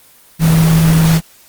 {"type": "tone in noise", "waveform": "sine", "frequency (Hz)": 161.9, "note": "E3", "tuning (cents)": -31, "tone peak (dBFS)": -7, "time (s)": [0.39, 1.21], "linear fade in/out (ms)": 50, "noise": "pink", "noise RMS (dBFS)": -18, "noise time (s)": [0.39, 1.21], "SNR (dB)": 8, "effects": ["white hiss -45 dBFS RMS until 1.48 s", "Opus 24 kbps"]}